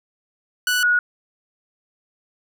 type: tone pair in turn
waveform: sawtooth / sine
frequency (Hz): 1480 / 1455.4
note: F#6 / F#6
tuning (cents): 0 / -29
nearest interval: unison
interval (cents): 29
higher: first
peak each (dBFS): -14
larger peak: neither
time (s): 0.67-0.83 / 0.83-0.99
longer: neither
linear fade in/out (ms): 2
effects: none